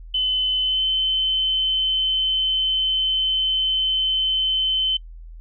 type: tone with pitch glide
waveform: sine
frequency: 3035 to 3065 Hz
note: F#7 to G7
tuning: +43 to -40 cents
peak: -18 dBFS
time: 0.14-4.97 s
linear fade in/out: 5 ms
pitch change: +17 cents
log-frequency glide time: 0.62-0.83 s
effects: noise-tail reverb RT60 0.1 s tail -23 dB re dry + added 41 Hz sine -36 dBFS peak until 5.4 s